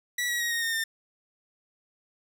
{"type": "tone with pitch steps", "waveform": "sawtooth", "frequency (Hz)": [1946, 1917, 1888.4, 1860.3, 1832.5, 1805.2], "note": ["B6", "A#6", "A#6", "A#6", "A#6", "A6"], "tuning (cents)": [-26, 48, 22, -4, -30, 44], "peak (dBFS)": -23, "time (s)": [0.18, 0.84], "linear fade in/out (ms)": 5, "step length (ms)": 110, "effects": []}